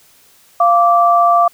sine tone pair together, 694 / 1167.2 Hz, F5 / D6, -11 / -11 cents, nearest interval major sixth, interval 900 cents, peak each -10 / -11 dBFS, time 0.6-1.48 s, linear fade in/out 5 ms, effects white hiss -49 dBFS RMS until 1.53 s

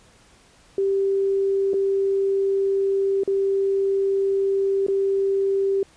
sine tone with dropouts, 391.5 Hz, G4, 2 cents flat, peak -18 dBFS, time 0.78-5.83 s, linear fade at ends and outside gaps 2 ms, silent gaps 1.734-1.74 / 3.235-3.276 / 4.866-4.883 s, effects pink hiss -54 dBFS RMS until 5.96 s + resampled to 22050 Hz

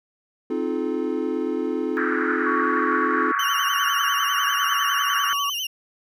triangle chord, F dominant seventh, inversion second, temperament equal with one note detuned, 261.6 / 311.1 / 349.2 / 430.4 Hz, C4 / Eb4 / F4 / A4, 0 / 0 / 0 / -38 cents, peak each -26 dBFS, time 0.5-3.32 s, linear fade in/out 5 ms
pink band-pass noise, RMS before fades -26 dBFS, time 1.97-5.33 s, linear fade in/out 0 ms, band 1300 to 1700 Hz, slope 48 dB/octave
sine tone with pitch glide, 1124 to 1133.8 Hz, C#6 to C#6, +24 to +39 cents, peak -23 dBFS, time 2.46-5.5 s, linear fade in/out 5 ms, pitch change +15 cents, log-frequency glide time 3.42-4.37 s
35% pulse tone with vibrato, 2930 Hz, F#7, 18 cents flat, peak -23 dBFS, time 3.39-5.67 s, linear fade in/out 5 ms, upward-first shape sine, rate 10 Hz, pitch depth 93 cents each way
effects none

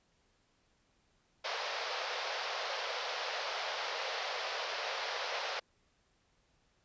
pink band-pass noise, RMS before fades -38 dBFS, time 1.44-5.6 s, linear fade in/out 10 ms, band 480 to 5400 Hz, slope 48 dB/octave, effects pink hiss -73 dBFS RMS until 6.84 s + resampled to 16000 Hz

